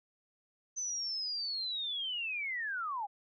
sine linear sweep, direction down, 6150 to 774 Hz, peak -34 dBFS, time 0.76-3.07 s, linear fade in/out 20 ms, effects none

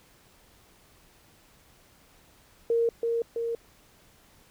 sine tone with echo, 464.1 Hz, A#4, 8 cents flat, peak -21 dBFS, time 2.7-2.89 s, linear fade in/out 2 ms, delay 330 ms, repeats 2, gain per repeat -3 dB, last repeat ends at 3.55 s, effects pink hiss -59 dBFS RMS until 4.5 s

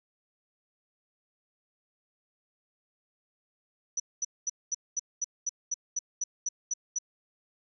sine tone bursts, 5930 Hz, F#8, 3 cents sharp, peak -27 dBFS, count 13, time 3.97-6.987 s, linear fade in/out 5 ms, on 29 ms, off 220 ms, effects none

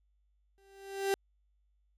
35% pulse tone with exponential growth, 392 Hz, G4, in tune, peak -24 dBFS, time 0.58-1.14 s, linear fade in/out 0 ms, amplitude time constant 120 ms, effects added 50 Hz sine -69 dBFS peak until 1.97 s + resampled to 32000 Hz

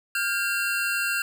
square tone cluster, 1410 / 1598 / 2737 Hz, F6 / G6 / F7, +16 / +33 / -36 cents, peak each -29 dBFS, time 0.15-1.22 s, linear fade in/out 2 ms, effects none

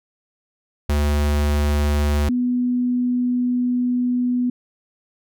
square / sine tone pair in turn, 73.42 / 247 Hz, D2 / B3, 0 / 0 cents, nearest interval octave + major sixth, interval 2100 cents, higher second, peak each -17 dBFS, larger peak neither, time 0.89-2.29 / 2.29-4.5 s, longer second, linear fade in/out 5 ms, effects none

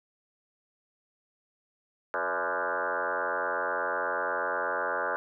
sine tone with frequency modulation, 1021 Hz, C6, 43 cents flat, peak -27 dBFS, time 2.14-5.16 s, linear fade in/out 0 ms, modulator 88.2 Hz, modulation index 6.5, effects none

